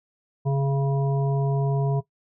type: harmonic tone with a mistuned harmonic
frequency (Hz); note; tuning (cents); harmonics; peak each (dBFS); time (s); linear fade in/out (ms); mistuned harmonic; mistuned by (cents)
138.59; C#3; 0; 1 / 3 / 5 / 7; -20 / -30 / -34 / -37; 0.45-2.01; 20; 5; -22
effects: noise-tail reverb RT60 0.1 s tail -17 dB re dry

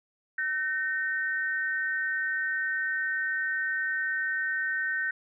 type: tone pair together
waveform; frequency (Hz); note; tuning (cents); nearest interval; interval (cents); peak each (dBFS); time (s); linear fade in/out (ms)
sine; 1528.8 / 1839; G6 / A#6; -44 / -24; minor third; 320; -29 / -30; 0.38-5.11; 5
effects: none

